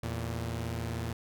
sawtooth tone pair together, 82.41 / 115.44 Hz, E2 / A#2, 0 / -16 cents, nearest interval tritone, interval 584 cents, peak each -33 / -31 dBFS, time 0.03-1.13 s, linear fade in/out 5 ms, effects none

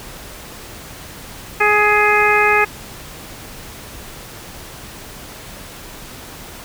harmonic tone, 418.4 Hz, G#4, 13 cents sharp, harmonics 1 / 2 / 3 / 4 / 5 / 6, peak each -18 / -18 / -18 / -18 / -18 / -18 dBFS, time 1.6-2.65 s, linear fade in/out 10 ms, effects pink hiss -35 dBFS RMS until 6.64 s

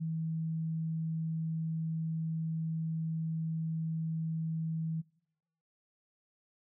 sine tone, 161.3 Hz, E3, 37 cents flat, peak -32 dBFS, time 0-5.02 s, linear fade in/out 20 ms, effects noise-tail reverb RT60 0.9 s tail -25 dB re dry

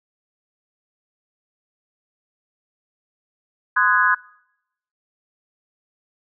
sine chord, Ab dominant seventh, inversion first, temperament equal with one note detuned, 1028.5 / 1244.5 / 1480 / 1661.2 Hz, C6 / Eb6 / Gb6 / Ab6, -30 / 0 / 0 / 0 cents, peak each -20 / -22 / -19 / -18 dBFS, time 3.76-4.15 s, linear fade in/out 10 ms, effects noise-tail reverb RT60 0.8 s tail -23 dB re dry

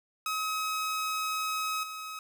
sawtooth tone with level steps, 1274 Hz, D#6, 41 cents sharp, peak -26 / -34 dBFS, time 0.26-2.19 s, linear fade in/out 2 ms, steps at 1.83 s, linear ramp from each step 5 ms, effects none

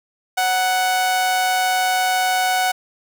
sawtooth tone with amplitude modulation, 742 Hz, F#5, 5 cents sharp, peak -11 dBFS, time 0.37-2.72 s, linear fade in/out 10 ms, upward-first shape sine, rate 204 Hz, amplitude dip 35%, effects none

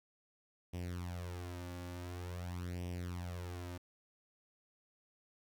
sawtooth tone with flanger, 88.6 Hz, F2, 25 cents sharp, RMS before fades -43 dBFS, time 0.73-3.78 s, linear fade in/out 10 ms, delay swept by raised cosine 0.35 to 3.55 ms, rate 0.47 Hz, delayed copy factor +0.75, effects 12-bit

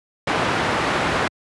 white low-pass noise, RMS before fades -21 dBFS, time 0.27-1.28 s, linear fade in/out 5 ms, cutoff 1600 Hz, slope 12 dB/octave, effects high-pass 80 Hz 12 dB/octave + resampled to 24000 Hz

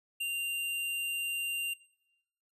square tone, 2782 Hz, F7, 7 cents flat, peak -32 dBFS, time 0.2-1.74 s, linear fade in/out 10 ms, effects noise-tail reverb RT60 1.0 s tail -23 dB re dry + resampled to 32000 Hz

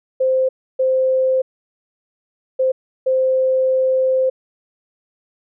sine tone bursts at uneven times, 521 Hz, C5, 7 cents flat, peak -13 dBFS, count 4, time 0.2-0.49 / 0.79-1.42 / 2.59-2.72 / 3.06-4.3 s, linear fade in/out 10 ms, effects none

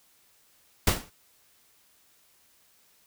pink noise with exponential decay, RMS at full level -18 dBFS, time 0.87-1.1 s, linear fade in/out 5 ms, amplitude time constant 49 ms, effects white hiss -63 dBFS RMS until 3.06 s

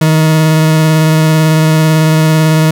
40% pulse tone with vibrato, 157.4 Hz, D#3, 20 cents sharp, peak -5 dBFS, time 0.01-2.71 s, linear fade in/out 5 ms, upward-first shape sine, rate 18 Hz, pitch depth 15 cents each way, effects none

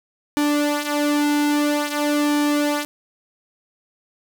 sawtooth tone with flanger, 293.7 Hz, D4, in tune, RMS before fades -20 dBFS, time 0.37-2.85 s, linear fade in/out 0 ms, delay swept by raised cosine 1.9 to 5.2 ms, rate 0.5 Hz, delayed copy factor -0.65, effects none

